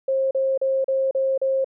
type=tone bursts; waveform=sine; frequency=534 Hz; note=C5; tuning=35 cents sharp; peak=-18 dBFS; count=6; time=0.08-1.645 s; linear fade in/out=5 ms; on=230 ms; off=37 ms; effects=none